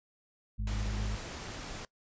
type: harmonic tone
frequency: 51.91 Hz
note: G#1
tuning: in tune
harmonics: 1 / 2 / 4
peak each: -32 / -38 / -44 dBFS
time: 0.58-1.17 s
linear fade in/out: 20 ms
type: noise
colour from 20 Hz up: pink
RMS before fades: -42 dBFS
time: 0.67-1.85 s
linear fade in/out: 2 ms
effects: noise-tail reverb RT60 0.1 s tail -22 dB re dry + resampled to 16000 Hz